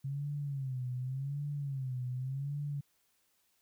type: tone with vibrato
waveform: sine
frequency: 135 Hz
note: C#3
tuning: 45 cents flat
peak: -34 dBFS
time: 0.04-2.81 s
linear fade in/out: 10 ms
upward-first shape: sine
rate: 0.87 Hz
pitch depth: 130 cents each way
effects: white hiss -74 dBFS RMS until 3.61 s